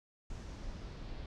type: noise with low-pass filter sweep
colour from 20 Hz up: brown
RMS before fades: -44 dBFS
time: 0.3-1.26 s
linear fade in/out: 2 ms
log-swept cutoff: 6800 to 4100 Hz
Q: 1.9
effects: none